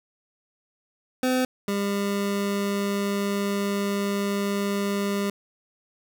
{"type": "tone pair in turn", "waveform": "25% pulse", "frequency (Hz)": [255.5, 200.8], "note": ["C4", "G3"], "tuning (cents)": [-41, 42], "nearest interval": "major third", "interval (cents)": 417, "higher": "first", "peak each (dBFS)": [-17, -20], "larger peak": "first", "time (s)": [[1.23, 1.45], [1.68, 5.3]], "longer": "second", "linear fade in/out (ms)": 2, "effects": []}